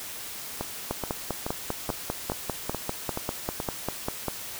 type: two click trains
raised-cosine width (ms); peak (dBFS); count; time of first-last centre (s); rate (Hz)
1; -15 / -13; 8 / 18; 0.61-3.601 / 0.91-4.283; 2.34 / 5.04
effects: white hiss -38 dBFS RMS until 4.59 s